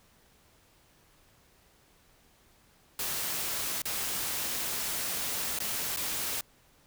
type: noise with dropouts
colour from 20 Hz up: white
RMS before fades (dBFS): -33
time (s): 2.99-6.41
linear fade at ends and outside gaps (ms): 2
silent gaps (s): 3.819-3.854 / 5.589-5.602 / 5.963-5.97
effects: pink hiss -63 dBFS RMS until 6.86 s